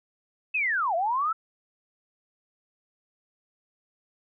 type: linear two-way sweep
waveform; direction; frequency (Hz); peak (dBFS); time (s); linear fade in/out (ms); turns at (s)
sine; down then up; 2646 to 644 to 1347; -23; 0.54-1.33; 10; 0.95
effects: none